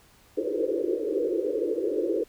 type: band-pass noise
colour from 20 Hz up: white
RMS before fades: -27 dBFS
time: 0.37-2.24 s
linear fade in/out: 10 ms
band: 310 to 520 Hz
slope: 96 dB/octave
effects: pink hiss -58 dBFS RMS until 2.28 s